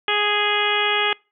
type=harmonic tone; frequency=415.3 Hz; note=G#4; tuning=in tune; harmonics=1 / 2 / 3 / 4 / 5 / 6 / 7 / 8; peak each=-26 / -26 / -26 / -26 / -26 / -26 / -26 / -26 dBFS; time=0.08-1.13 s; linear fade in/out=2 ms; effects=noise-tail reverb RT60 0.3 s tail -26 dB re dry